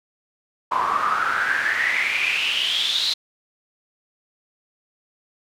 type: noise with band-pass filter sweep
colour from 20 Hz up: pink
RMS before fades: -22 dBFS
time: 0.71-3.14 s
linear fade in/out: 10 ms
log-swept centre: 1000 to 4100 Hz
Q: 8.7
effects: none